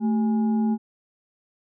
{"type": "tone with frequency modulation", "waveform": "sine", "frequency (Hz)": 220, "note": "A3", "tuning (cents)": 0, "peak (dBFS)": -19, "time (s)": [0, 0.78], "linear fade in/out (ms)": 50, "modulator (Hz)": 609, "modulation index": 0.33, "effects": []}